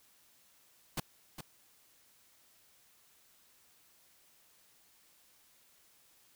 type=noise with echo; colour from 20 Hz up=pink; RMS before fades=-35 dBFS; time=0.97-1 s; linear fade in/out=5 ms; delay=410 ms; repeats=1; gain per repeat=-9 dB; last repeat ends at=1.41 s; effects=white hiss -66 dBFS RMS until 6.35 s